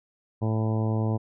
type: harmonic tone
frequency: 110 Hz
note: A2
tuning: in tune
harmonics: 1 / 2 / 3 / 4 / 5 / 6 / 7 / 8 / 9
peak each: -24 / -30 / -34 / -36 / -38 / -40 / -41 / -42 / -43 dBFS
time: 0.41-1.18 s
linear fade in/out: 20 ms
effects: none